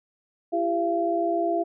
sine tone cluster, 337.6 / 397.1 / 682 Hz, E4 / G4 / F5, +41 / +22 / -41 cents, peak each -26 / -30 / -24 dBFS, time 0.52-1.64 s, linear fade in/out 20 ms, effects none

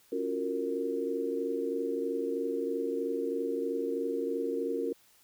sine chord, Gb major seventh, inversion second, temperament just, 277.5 / 346.9 / 370 / 462.5 Hz, Db4 / F4 / Gb4 / Bb4, +2 / -12 / 0 / -14 cents, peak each -36 / -37 / -38 / -32 dBFS, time 0.12-4.93 s, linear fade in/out 5 ms, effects white hiss -63 dBFS RMS until 5.23 s

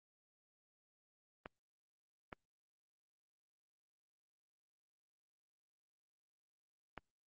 clicks, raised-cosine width 0.5 ms, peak -30 dBFS, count 3, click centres 1.459 / 2.328 / 6.977 s, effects Opus 24 kbps

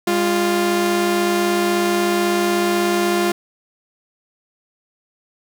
sawtooth tone pair together, 202.7 / 349.2 Hz, G#3 / F4, -42 / 0 cents, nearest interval major sixth, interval 942 cents, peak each -18 / -13 dBFS, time 0.07-3.32 s, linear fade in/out 5 ms, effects none

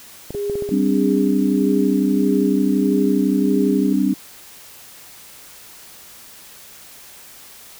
clicks, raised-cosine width 2 ms, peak -16 dBFS, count 6, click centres 0.306 / 0.349 / 0.498 / 0.555 / 0.623 / 0.691 s
sine tone with tremolo, 407 Hz, G#4, 35 cents flat, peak -20 dBFS, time 0.34-3.93 s, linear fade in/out 5 ms, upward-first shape sine, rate 1.6 Hz, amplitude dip 55%
sine chord, G suspended fourth, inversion none, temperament equal, 196 / 261.6 / 293.7 Hz, G3 / C4 / D4, 0 / 0 / 0 cents, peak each -19 dBFS, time 0.71-4.14 s, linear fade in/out 10 ms
effects white hiss -42 dBFS RMS until 7.79 s

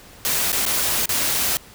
white noise with dropouts, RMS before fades -21 dBFS, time 0.25-1.57 s, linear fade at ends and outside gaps 0 ms, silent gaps 0.519-0.528 / 0.653-0.663 / 1.057-1.092 / 1.344-1.347 s, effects pink hiss -45 dBFS RMS until 1.74 s

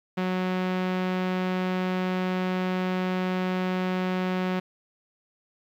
sawtooth tone with low-pass filter, 184.2 Hz, F#3, 7 cents flat, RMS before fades -27 dBFS, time 0.17-4.6 s, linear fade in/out 10 ms, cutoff 2900 Hz, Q 1, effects 10-bit

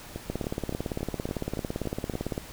two click trains, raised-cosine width 2 ms, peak -16 / -20 dBFS, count 38 / 8, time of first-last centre 0.3-2.379 / 0.16-2.137 s, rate 17.8 / 3.54 Hz, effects pink hiss -45 dBFS RMS until 2.52 s

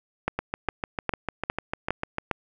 two click trains, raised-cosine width 0.5 ms, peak -9 / -12 dBFS, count 6 / 13, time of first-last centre 0.28-2.313 / 0.39-2.184 s, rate 2.46 / 6.69 Hz, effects none

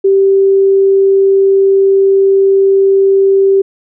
sine tone, 390 Hz, G4, 9 cents flat, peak -5 dBFS, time 0.04-3.62 s, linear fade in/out 10 ms, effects none

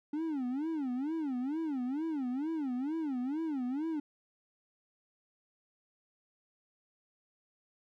triangle tone with vibrato, 283.9 Hz, C#4, 41 cents sharp, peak -30 dBFS, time 0.13-4 s, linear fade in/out 5 ms, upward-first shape sine, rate 2.2 Hz, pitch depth 250 cents each way, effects none

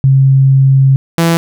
sine / sawtooth tone pair in turn, 134.8 / 166.93 Hz, C#3 / E3, -48 / +22 cents, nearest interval major third, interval 370 cents, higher second, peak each -4 dBFS, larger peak neither, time 0.04-0.96 / 1.18-1.37 s, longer first, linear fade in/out 0 ms, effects none

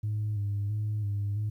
sine tone with vibrato, 103.83 Hz, G#2, in tune, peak -26 dBFS, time 0.03-1.5 s, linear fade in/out 10 ms, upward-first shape square, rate 1.5 Hz, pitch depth 38 cents each way, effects tanh soft clip ceiling -25 dBFS + 11-bit

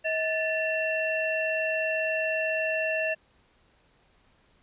sine tone cluster, 637 / 1754 / 2712 Hz, D#5 / A6 / E7, +41 / -6 / +49 cents, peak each -28 / -31 / -30 dBFS, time 0.04-3.15 s, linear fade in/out 20 ms, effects pink hiss -64 dBFS RMS until 4.62 s + resampled to 8000 Hz

